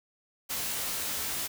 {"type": "noise with comb filter", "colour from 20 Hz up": "white", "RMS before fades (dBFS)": -33, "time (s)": [0.49, 1.48], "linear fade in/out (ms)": 20, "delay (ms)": 19, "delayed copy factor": -0.9, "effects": []}